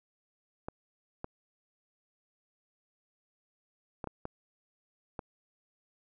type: clicks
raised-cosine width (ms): 1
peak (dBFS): -23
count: 6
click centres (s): 0.685 / 1.244 / 4.042 / 4.073 / 4.254 / 5.192
effects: none